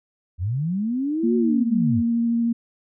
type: linear two-way sweep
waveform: sine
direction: up then down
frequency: 78.1 to 371.3 to 78.1 Hz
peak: -21 dBFS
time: 0.38-2.03 s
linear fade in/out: 50 ms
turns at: 1.36 s
type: tone with vibrato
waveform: sine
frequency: 233.1 Hz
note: A#3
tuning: in tune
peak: -18 dBFS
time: 1.23-2.53 s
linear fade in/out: 10 ms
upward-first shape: triangle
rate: 13 Hz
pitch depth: 13 cents each way
effects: none